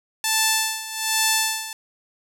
5% pulse tone with tremolo, 880 Hz, A5, in tune, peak -5 dBFS, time 0.24-1.73 s, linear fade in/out 2 ms, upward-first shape sine, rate 1.2 Hz, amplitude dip 80%, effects none

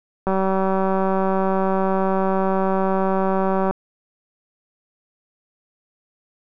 click train, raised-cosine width 1 ms, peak -8 dBFS, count 658, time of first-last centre 0.27-3.71 s, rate 191 Hz, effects none

